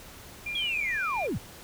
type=tone with tremolo; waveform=sine; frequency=2394 Hz; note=D7; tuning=33 cents sharp; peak=-30 dBFS; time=0.46-1.27 s; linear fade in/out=5 ms; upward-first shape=triangle; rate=7.2 Hz; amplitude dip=30%
type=linear sweep; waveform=sine; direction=down; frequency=3364 to 63.6 Hz; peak=-27 dBFS; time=0.55-1.38 s; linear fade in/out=5 ms
effects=tanh soft clip ceiling -20 dBFS + pink hiss -47 dBFS RMS until 1.63 s